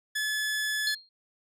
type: tone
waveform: sawtooth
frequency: 1719 Hz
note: A6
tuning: 41 cents flat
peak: -24 dBFS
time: 0.15-0.95 s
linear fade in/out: 10 ms
type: tone with exponential decay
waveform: sine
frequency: 4228 Hz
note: C8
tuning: 17 cents sharp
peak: -24 dBFS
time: 0.87-1.09 s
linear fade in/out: 2 ms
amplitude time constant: 46 ms
effects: resampled to 32000 Hz